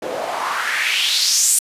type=noise with band-pass filter sweep; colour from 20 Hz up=white; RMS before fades=-19 dBFS; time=0.02-1.59 s; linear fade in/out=5 ms; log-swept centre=440 to 9100 Hz; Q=3.3; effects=resampled to 32000 Hz